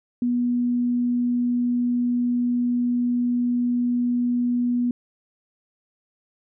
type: tone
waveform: sine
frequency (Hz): 243.3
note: B3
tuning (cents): -26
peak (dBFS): -19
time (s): 0.22-4.91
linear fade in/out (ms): 2
effects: none